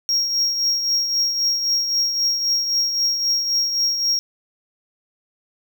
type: tone with tremolo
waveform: triangle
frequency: 5588 Hz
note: F8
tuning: in tune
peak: -14 dBFS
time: 0.09-4.19 s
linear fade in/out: 0 ms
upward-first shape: triangle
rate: 3.8 Hz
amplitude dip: 55%
effects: none